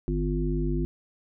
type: harmonic tone with a mistuned harmonic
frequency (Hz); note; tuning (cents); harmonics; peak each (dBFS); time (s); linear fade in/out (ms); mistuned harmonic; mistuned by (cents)
50.4; G1; +49; 1 / 3 / 5 / 7; -27 / -30 / -32 / -31; 0.08-0.85; 0; 7; -24
effects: none